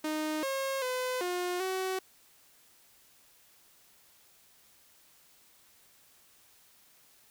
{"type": "tone with pitch steps", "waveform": "sawtooth", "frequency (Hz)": [308.7, 540, 507, 357.7, 376.4], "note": ["D#4", "C#5", "B4", "F4", "F#4"], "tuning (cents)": [-14, -45, 45, 41, 30], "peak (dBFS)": -27, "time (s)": [0.04, 1.99], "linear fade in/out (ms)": 5, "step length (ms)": 390, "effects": ["white hiss -62 dBFS RMS until 7.3 s"]}